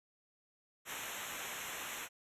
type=noise with comb filter; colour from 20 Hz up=pink; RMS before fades=-43 dBFS; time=0.85-2.09 s; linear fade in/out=50 ms; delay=0.21 ms; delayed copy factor=-0.95; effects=resampled to 32000 Hz